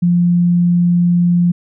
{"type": "tone", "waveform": "sine", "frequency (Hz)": 174.61, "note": "F3", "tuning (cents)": 0, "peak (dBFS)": -9, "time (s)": [0.02, 1.52], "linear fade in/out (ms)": 10, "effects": []}